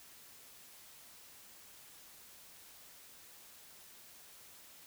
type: silence
effects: white hiss -57 dBFS RMS until 4.86 s